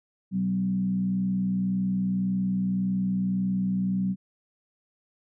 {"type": "tone with frequency modulation", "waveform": "sine", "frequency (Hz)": 189.5, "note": "F#3", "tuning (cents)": 42, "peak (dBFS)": -23, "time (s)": [0.31, 4.16], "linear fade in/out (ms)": 50, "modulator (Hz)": 61.8, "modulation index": 0.48, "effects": []}